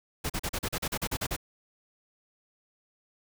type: noise bursts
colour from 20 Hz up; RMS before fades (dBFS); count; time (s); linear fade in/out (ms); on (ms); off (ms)
pink; -31; 12; 0.24-1.365; 10; 58; 39
effects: none